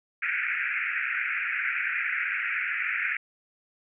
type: band-pass noise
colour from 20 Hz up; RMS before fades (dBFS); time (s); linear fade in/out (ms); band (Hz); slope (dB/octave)
white; -29; 0.22-3.17; 5; 1400 to 2500; 96
effects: none